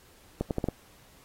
accelerating click train, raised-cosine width 2 ms, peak -14 dBFS, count 5, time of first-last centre 0.41-0.686 s, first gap 98 ms, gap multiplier 0.77, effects pink hiss -58 dBFS RMS until 1.24 s + AAC 48 kbps

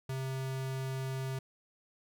square tone, 132.5 Hz, C3, 22 cents sharp, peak -35 dBFS, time 0.09-1.39 s, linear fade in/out 5 ms, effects none

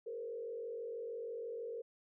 sine tone with frequency modulation, 464.1 Hz, A#4, 8 cents flat, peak -40 dBFS, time 0.06-1.82 s, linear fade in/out 10 ms, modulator 46.2 Hz, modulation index 0.88, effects none

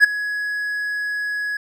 triangle tone with ADSR envelope, 1677 Hz, G#6, 16 cents sharp, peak -3 dBFS, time 0-1.57 s, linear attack 40 ms, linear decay 10 ms, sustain -17 dB, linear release 4 ms, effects none

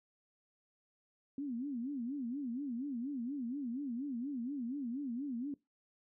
sine tone with vibrato, 259.3 Hz, C4, 15 cents flat, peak -36 dBFS, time 1.38-5.54 s, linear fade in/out 2 ms, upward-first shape sine, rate 4.2 Hz, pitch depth 210 cents each way, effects noise-tail reverb RT60 0.2 s tail -20 dB re dry

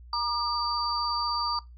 sine tone cluster, 949 / 1202 / 4643 Hz, A#5 / D6 / D8, +31 / +40 / -21 cents, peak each -30 dBFS, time 0.13-1.59 s, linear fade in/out 2 ms, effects noise-tail reverb RT60 0.2 s tail -19 dB re dry + added 60 Hz sine -45 dBFS peak until 1.77 s

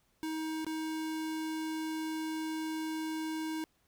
square tone with dropouts, 316.2 Hz, D#4, 28 cents sharp, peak -35 dBFS, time 0.23-3.64 s, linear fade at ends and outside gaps 0 ms, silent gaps 0.646-0.666 s, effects pink hiss -73 dBFS RMS until 3.87 s

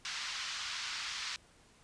white band-pass noise, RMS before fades -40 dBFS, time 0.05-1.36 s, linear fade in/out 0 ms, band 1100 to 5400 Hz, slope 24 dB/octave, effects pink hiss -63 dBFS RMS until 1.83 s + resampled to 22050 Hz

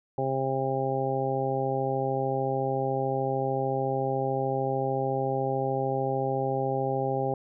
harmonic tone, 133.6 Hz, C3, 36 cents sharp, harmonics 1 / 2 / 3 / 4 / 5 / 6, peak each -32 / -36 / -31 / -31 / -36 / -31 dBFS, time 0.18-7.34 s, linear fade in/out 2 ms, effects none

